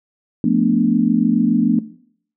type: chord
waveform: sine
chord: B half-diminished seventh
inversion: second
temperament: equal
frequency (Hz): 174.61 / 220 / 246.9 / 293.7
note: F3 / A3 / B3 / D4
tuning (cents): 0 / 0 / 0 / 0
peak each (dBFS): -21 / -18 / -17 / -19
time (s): 0.44-1.79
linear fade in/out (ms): 2
effects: noise-tail reverb RT60 0.6 s tail -17 dB re dry